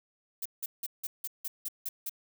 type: noise bursts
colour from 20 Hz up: violet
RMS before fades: -35 dBFS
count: 9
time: 0.42-2.095 s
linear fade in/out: 5 ms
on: 35 ms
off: 170 ms
effects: none